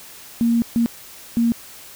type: tone bursts at uneven times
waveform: sine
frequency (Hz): 233.1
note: A#3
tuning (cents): 0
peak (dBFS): -14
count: 3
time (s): 0.41-0.62 / 0.76-0.86 / 1.37-1.52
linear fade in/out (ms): 0
effects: white hiss -41 dBFS RMS until 1.95 s